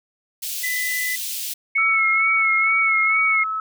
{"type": "high-pass noise", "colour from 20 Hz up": "white", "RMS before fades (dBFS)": -28, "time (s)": [0.42, 1.54], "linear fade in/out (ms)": 10, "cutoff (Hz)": 2700, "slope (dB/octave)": 24}
{"type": "tone", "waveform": "triangle", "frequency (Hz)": 2000, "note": "B6", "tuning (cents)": 21, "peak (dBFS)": -21, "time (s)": [0.63, 1.16], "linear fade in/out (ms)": 10}
{"type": "tone with vibrato", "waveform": "sine", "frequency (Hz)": 2196, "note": "C#7", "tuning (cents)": -17, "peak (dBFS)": -16, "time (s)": [1.75, 3.44], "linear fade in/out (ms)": 10, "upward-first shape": "sine", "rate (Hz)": 2.2, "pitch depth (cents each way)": 41}
{"type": "tone with pitch glide", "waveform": "sine", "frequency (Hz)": [1322, 1297], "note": ["E6", "E6"], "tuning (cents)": [5, -28], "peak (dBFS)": -22, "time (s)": [1.78, 3.6], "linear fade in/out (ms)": 2, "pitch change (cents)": -33, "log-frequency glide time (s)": [2.86, 3.21]}
{"effects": []}